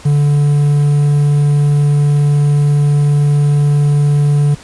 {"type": "tone with quantisation", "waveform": "triangle", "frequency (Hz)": 145.4, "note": "D3", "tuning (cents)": -17, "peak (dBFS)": -6, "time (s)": [0.05, 4.55], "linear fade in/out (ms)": 10, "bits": 6, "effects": ["pink hiss -37 dBFS RMS until 4.63 s", "resampled to 22050 Hz"]}